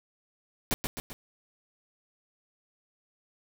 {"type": "noise with echo", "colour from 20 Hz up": "pink", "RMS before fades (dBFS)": -27, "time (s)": [0.71, 0.74], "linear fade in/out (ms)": 0, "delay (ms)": 130, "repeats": 3, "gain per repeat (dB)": -5, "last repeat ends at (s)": 1.13, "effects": []}